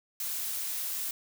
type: noise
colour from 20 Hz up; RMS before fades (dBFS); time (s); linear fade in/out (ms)
blue; -34; 0.2-1.11; 2
effects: none